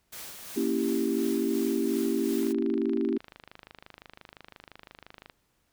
white noise with tremolo, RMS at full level -41 dBFS, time 0.12-2.53 s, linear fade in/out 10 ms, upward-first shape sine, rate 2.8 Hz, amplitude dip 35%
sine chord, A# diminished seventh, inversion none, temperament equal, 233.1 / 277.2 / 329.6 / 392 Hz, A#3 / C#4 / E4 / G4, 0 / 0 / 0 / 0 cents, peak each -30 dBFS, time 0.56-3.18 s, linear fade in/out 10 ms
click train, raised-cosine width 0.3 ms, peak -29 dBFS, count 75, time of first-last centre 2.43-5.298 s, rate 25.8 Hz
effects pink hiss -72 dBFS RMS until 5.72 s

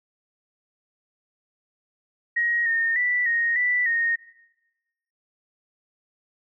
sine tone with pitch steps, 1888 / 1834 / 1969 / 1865 / 1973 / 1854 Hz, A#6 / A#6 / B6 / A#6 / B6 / A#6, +22 / -29 / -6 / 0 / -2 / -10 cents, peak -20 dBFS, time 2.36-4.16 s, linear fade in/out 10 ms, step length 300 ms, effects noise-tail reverb RT60 1.0 s tail -18 dB re dry

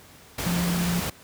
sine tone in noise, 174.3 Hz, F3, 3 cents flat, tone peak -23 dBFS, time 0.46-1 s, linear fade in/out 5 ms, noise pink, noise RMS -29 dBFS, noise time 0.38-1.1 s, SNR +3 dB, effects pink hiss -50 dBFS RMS until 1.23 s + high-pass 60 Hz 12 dB/octave

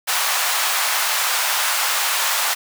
pink high-pass noise, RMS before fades -20 dBFS, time 0.07-2.55 s, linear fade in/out 20 ms, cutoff 810 Hz, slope 24 dB/octave, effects none

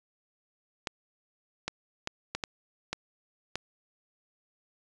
clicks, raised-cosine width 0.2 ms, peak -14 dBFS, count 7, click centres 0.872 / 1.68 / 2.074 / 2.35 / 2.438 / 2.93 / 3.556 s, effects resampled to 22050 Hz

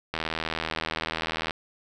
click train, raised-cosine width 0.3 ms, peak -12 dBFS, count 111, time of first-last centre 0.14-1.508 s, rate 80.4 Hz, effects none

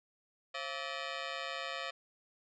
10% pulse ring-modulated tone, 610 Hz, D#5, 34 cents flat, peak -26 dBFS, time 0.54-1.91 s, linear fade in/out 10 ms, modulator 73.9 Hz, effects resampled to 16000 Hz

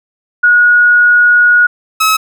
sine / sawtooth tone pair in turn, 1451 / 1286.6 Hz, F#6 / E6, -34 / -42 cents, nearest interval major second, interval 208 cents, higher first, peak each -4 dBFS, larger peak neither, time 0.43-1.67 / 2-2.17 s, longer first, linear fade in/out 10 ms, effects none

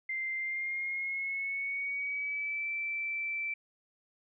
sine tone with pitch glide, 2089 to 2331 Hz, C7 to D7, -3 to -14 cents, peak -32 dBFS, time 0.09-3.54 s, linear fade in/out 5 ms, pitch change +189 cents, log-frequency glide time 0.36-2.69 s, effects none

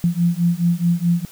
sine beating tone pair, 170 / 174.7 Hz, F3 / F3, -46 / +1 cents, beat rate 4.7 Hz, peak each -18 dBFS, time 0.04-1.25 s, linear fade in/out 0 ms, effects white hiss -44 dBFS RMS until 1.31 s

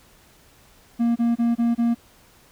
triangle tone bursts, 234.5 Hz, A#3, 11 cents sharp, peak -15 dBFS, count 5, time 0.99-1.948 s, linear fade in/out 20 ms, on 170 ms, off 27 ms, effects pink hiss -54 dBFS RMS until 2.51 s

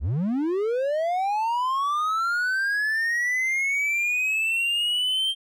triangle linear sweep, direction up, 54.3 to 3171 Hz, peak -20 dBFS, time 0-5.35 s, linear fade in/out 50 ms, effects none

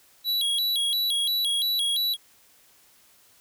square tone with vibrato, 3610 Hz, A7, 44 cents sharp, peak -23 dBFS, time 0.24-2.17 s, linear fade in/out 50 ms, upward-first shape square, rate 2.9 Hz, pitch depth 150 cents each way, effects white hiss -58 dBFS RMS until 3.4 s

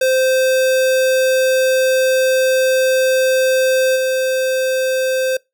square tone with level steps, 520 Hz, C5, 11 cents flat, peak -13 / -16 dBFS, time 0.01-5.37 s, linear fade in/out 5 ms, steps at 3.95 s, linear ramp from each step 20 ms, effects noise-tail reverb RT60 0.2 s tail -24 dB re dry

